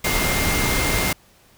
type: tone in noise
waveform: sine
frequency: 2110 Hz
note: C7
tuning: 14 cents sharp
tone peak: -26 dBFS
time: 0.04-1.13 s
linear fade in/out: 5 ms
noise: pink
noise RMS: -21 dBFS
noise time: 0.04-1.13 s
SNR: -8 dB
effects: pink hiss -54 dBFS RMS until 1.57 s